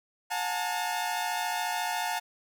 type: tone cluster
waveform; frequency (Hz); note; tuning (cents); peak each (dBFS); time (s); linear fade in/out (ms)
sawtooth; 721 / 846 / 900; F#5 / G#5 / A5; -45 / +32 / +39; -29 / -31 / -29; 0.3-2.2; 20
effects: none